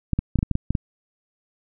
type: clicks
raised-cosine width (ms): 5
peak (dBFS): -8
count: 9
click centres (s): 0.133 / 0.19 / 0.357 / 0.389 / 0.429 / 0.513 / 0.554 / 0.706 / 0.752
effects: none